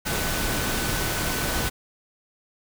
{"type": "tone in noise", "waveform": "sine", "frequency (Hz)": 1503, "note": "F#6", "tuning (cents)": 27, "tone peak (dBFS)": -35, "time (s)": [0.05, 1.7], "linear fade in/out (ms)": 20, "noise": "pink", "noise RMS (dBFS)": -26, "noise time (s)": [0.05, 1.7], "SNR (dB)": -12, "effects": []}